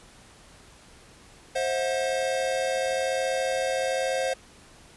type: tone cluster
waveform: square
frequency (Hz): 528 / 642 / 723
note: C5 / E5 / F#5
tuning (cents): +16 / -46 / -40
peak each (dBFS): -27 / -33 / -32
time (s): 1.55-4.34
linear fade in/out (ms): 10
effects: pink hiss -52 dBFS RMS until 4.96 s + resampled to 24000 Hz